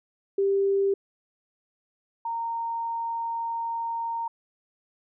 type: tone pair in turn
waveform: sine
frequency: 394.2 / 923.1 Hz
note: G4 / A#5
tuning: +10 / -17 cents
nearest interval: octave + minor third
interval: 1473 cents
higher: second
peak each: -20 / -27 dBFS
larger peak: first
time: 0.38-0.94 / 2.25-4.28 s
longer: second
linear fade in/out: 5 ms
effects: none